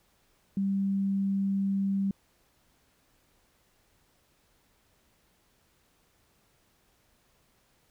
sine tone, 196 Hz, G3, in tune, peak -25 dBFS, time 0.57-2.11 s, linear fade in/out 2 ms, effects pink hiss -68 dBFS RMS until 7.9 s

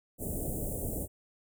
pink band-stop noise, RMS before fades -35 dBFS, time 0.18-1.08 s, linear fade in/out 50 ms, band 660 to 8000 Hz, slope 48 dB/octave, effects none

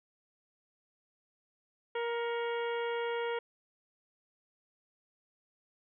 harmonic tone with a mistuned harmonic, 470 Hz, A#4, 14 cents sharp, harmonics 1 / 2 / 3 / 4 / 5 / 6 / 7, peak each -33 / -39 / -43 / -45 / -47 / -49 / -50 dBFS, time 1.95-3.39 s, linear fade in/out 5 ms, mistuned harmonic 5, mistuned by -86 cents, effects none

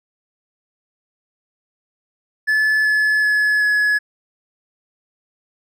triangle tone with pitch steps, 1729 / 1717.1 / 1705.2 / 1693.4 Hz, A6 / A6 / G#6 / G#6, -31 / -43 / +45 / +33 cents, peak -12 dBFS, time 2.47-3.99 s, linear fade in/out 20 ms, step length 380 ms, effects none

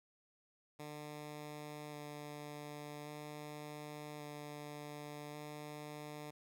10% pulse tone with vibrato, 148.6 Hz, D3, 21 cents sharp, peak -38 dBFS, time 0.79-6.31 s, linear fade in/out 10 ms, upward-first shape square, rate 0.44 Hz, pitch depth 9 cents each way, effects none

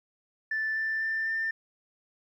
sine tone with pitch steps, 1760 / 1771.2 / 1782.5 / 1793.9 Hz, A6 / A6 / A6 / A6, 0 / +11 / +22 / +33 cents, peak -26 dBFS, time 0.51-1.51 s, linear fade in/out 5 ms, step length 250 ms, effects tanh soft clip ceiling -23 dBFS + 11-bit

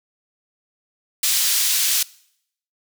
pink high-pass noise, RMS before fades -19 dBFS, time 1.23-2.03 s, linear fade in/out 5 ms, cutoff 3800 Hz, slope 12 dB/octave, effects noise-tail reverb RT60 0.7 s tail -22 dB re dry

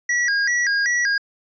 square tone with vibrato, 1775 Hz, A6, 15 cents sharp, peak -18 dBFS, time 0.09-1.18 s, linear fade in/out 5 ms, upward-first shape square, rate 2.6 Hz, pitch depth 150 cents each way, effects resampled to 16000 Hz

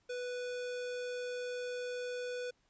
square tone, 493.9 Hz, B4, in tune, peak -38 dBFS, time 0.09-2.51 s, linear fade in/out 10 ms, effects pink hiss -74 dBFS RMS until 2.69 s + resampled to 16000 Hz

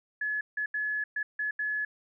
sine tone bursts at uneven times, 1705 Hz, G#6, 45 cents sharp, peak -28 dBFS, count 6, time 0.21-0.41 / 0.57-0.66 / 0.74-1.04 / 1.16-1.23 / 1.39-1.51 / 1.59-1.85 s, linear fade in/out 5 ms, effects none

